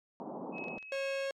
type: band-pass noise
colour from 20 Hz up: pink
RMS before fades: -42 dBFS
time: 0.2-0.78 s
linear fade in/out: 0 ms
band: 170 to 1000 Hz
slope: 48 dB/octave
type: tone with tremolo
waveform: sine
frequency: 2564 Hz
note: E7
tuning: 49 cents flat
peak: -40 dBFS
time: 0.52-1.29 s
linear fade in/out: 50 ms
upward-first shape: sine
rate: 2.3 Hz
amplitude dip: 45%
type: clicks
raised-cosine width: 0.2 ms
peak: -37 dBFS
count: 6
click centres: 0.583 / 0.641 / 0.683 / 0.784 / 0.827 / 0.951 s
type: tone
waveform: 45% pulse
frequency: 546 Hz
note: C#5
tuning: 26 cents flat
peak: -33 dBFS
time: 0.92-1.31 s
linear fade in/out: 2 ms
effects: low-pass 6000 Hz 12 dB/octave + MP3 96 kbps